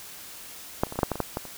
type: clicks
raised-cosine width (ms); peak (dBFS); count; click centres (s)
1; -7 / -28 / -21 / -25 / -11 / -6 / -12 / -19 / -10 / -14 / -26; 11; 0.835 / 0.869 / 0.924 / 0.957 / 0.99 / 1.032 / 1.117 / 1.156 / 1.203 / 1.371 / 1.453
effects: white hiss -43 dBFS RMS until 1.57 s